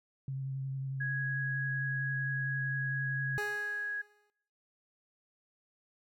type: tone with vibrato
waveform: sine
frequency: 134.4 Hz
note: C3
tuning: 47 cents sharp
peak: -34 dBFS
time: 0.28-3.38 s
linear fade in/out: 2 ms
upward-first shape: triangle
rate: 11 Hz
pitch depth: 21 cents each way
type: tone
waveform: sine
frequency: 1661.2 Hz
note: G#6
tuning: in tune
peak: -33 dBFS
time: 1-4.02 s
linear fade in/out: 10 ms
type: tone with exponential decay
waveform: 25% pulse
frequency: 415.3 Hz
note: G#4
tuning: in tune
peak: -31 dBFS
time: 3.38-4.3 s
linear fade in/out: 0 ms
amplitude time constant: 200 ms
effects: noise-tail reverb RT60 0.8 s tail -23 dB re dry